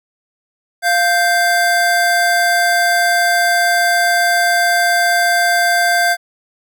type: tone pair together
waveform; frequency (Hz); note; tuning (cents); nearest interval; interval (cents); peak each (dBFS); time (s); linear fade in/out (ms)
square; 698.5 / 1568.1; F5 / G6; 0 / 0; octave + major second; 1400; -15; 0.82-6.17; 50
effects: none